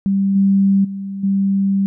sine tone with level steps, 196 Hz, G3, in tune, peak -13 / -10 / -23 / -13 dBFS, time 0.06-1.86 s, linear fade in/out 0 ms, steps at 0.35 / 0.84 / 1.23 s, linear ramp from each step 10 ms, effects none

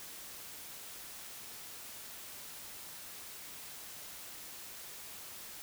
silence, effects white hiss -48 dBFS RMS until 5.62 s

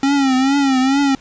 square tone with vibrato, 270 Hz, C#4, 45 cents flat, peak -13 dBFS, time 0.03-1.15 s, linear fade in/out 2 ms, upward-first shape triangle, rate 2.3 Hz, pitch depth 100 cents each way, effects pink hiss -46 dBFS RMS until 1.2 s + resampled to 16000 Hz

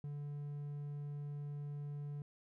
triangle tone, 145.2 Hz, D3, 19 cents flat, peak -39 dBFS, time 0.04-2.22 s, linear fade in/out 2 ms, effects none

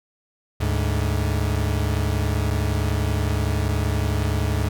40% pulse tone pair together, 74 / 104.65 Hz, D2 / G#2, +14 / +14 cents, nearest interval tritone, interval 600 cents, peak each -22 dBFS, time 0.6-4.69 s, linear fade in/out 10 ms, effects none

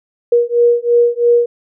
sine beating tone pair, 474.8 / 477.8 Hz, A#4 / A#4, +32 / +43 cents, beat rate 3 Hz, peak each -12 dBFS, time 0.32-1.46 s, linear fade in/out 5 ms, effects none

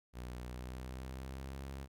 sawtooth tone with pitch glide, 61.4 to 67.74 Hz, B1 to C#2, -9 to -39 cents, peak -39 dBFS, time 0.13-1.88 s, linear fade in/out 50 ms, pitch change +170 cents, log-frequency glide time 0.38-1.62 s, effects none

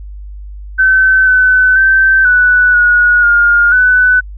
sine tone with pitch steps, 1530 / 1512 / 1551 / 1483 / 1453 / 1417 / 1498 Hz, G6 / F#6 / G6 / F#6 / F#6 / F6 / F#6, -42 / +37 / -19 / +4 / -32 / +25 / +21 cents, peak -5 dBFS, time 0.78-4.21 s, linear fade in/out 20 ms, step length 490 ms, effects added 50 Hz sine -25 dBFS peak until 4.37 s

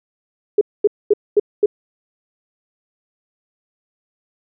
sine tone bursts, 415.3 Hz, G#4, in tune, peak -8 dBFS, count 5, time 0.58-1.66 s, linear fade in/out 5 ms, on 32 ms, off 230 ms, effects none

